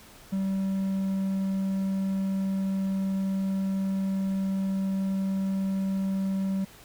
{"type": "tone", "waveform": "triangle", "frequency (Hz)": 192.9, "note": "G3", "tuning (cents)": -28, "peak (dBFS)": -23, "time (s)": [0.32, 6.65], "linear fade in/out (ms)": 10, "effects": ["pink hiss -51 dBFS RMS until 6.84 s"]}